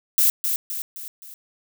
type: noise with echo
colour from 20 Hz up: violet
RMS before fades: -17 dBFS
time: 0.18-0.3 s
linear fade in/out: 0 ms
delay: 260 ms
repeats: 4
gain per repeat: -6 dB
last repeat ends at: 1.34 s
effects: none